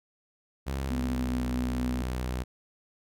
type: tone with pitch glide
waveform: sawtooth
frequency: 67.6 to 62.71 Hz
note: C#2 to B1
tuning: -43 to +27 cents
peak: -26 dBFS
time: 0.66-2.44 s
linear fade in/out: 20 ms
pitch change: -130 cents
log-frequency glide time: 0.82-1.38 s
type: tone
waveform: sine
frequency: 246.9 Hz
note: B3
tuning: in tune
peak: -30 dBFS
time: 0.9-2.02 s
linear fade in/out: 5 ms
effects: none